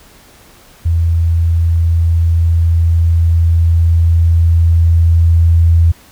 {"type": "tone with level ramp", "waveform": "sine", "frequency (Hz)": 83.4, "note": "E2", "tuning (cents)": 21, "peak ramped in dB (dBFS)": [-9, -5], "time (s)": [0.85, 5.92], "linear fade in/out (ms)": 10, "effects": ["pink hiss -43 dBFS RMS until 6.11 s"]}